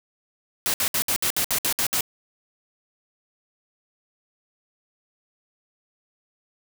white noise bursts, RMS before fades -23 dBFS, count 10, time 0.66-2.008 s, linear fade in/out 0 ms, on 79 ms, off 62 ms, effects none

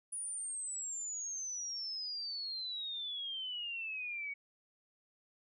sine exponential sweep, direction down, 9800 to 2230 Hz, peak -38 dBFS, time 0.12-4.34 s, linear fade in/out 10 ms, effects none

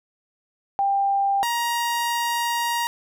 sine / sawtooth tone pair in turn, 793 / 943 Hz, G5 / A#5, +20 / +20 cents, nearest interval minor third, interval 300 cents, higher second, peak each -18 dBFS, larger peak neither, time 0.79-1.43 / 1.43-2.87 s, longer second, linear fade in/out 0 ms, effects none

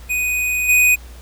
square tone with level steps, 2489 Hz, D#7, in tune, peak -18 / -11 dBFS, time 0.09-0.96 s, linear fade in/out 20 ms, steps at 0.68 s, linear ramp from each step 20 ms, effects added 60 Hz sine -35 dBFS peak until 1.21 s + pink hiss -45 dBFS RMS until 1.21 s

